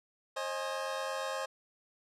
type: chord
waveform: 25% pulse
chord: Ab major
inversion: first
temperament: equal with one note detuned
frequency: 533.9 / 622.3 / 830.6 Hz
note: C5 / Eb5 / Ab5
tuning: +35 / 0 / 0 cents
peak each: -33 / -36 / -38 dBFS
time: 0.36-1.46 s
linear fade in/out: 10 ms
effects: low-pass 9000 Hz 12 dB/octave